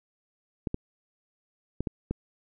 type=clicks; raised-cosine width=3 ms; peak=-16 dBFS; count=5; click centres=0.672 / 0.744 / 1.806 / 1.872 / 2.11 s; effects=none